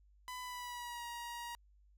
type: tone with pitch glide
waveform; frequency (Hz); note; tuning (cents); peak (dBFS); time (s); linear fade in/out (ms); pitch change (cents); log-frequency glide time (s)
sawtooth; 1001 to 948.6; B5 to A#5; +23 to +30; -39; 0.28-1.55; 0; -93; 0.41-1.05
effects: added 50 Hz sine -63 dBFS peak until 1.97 s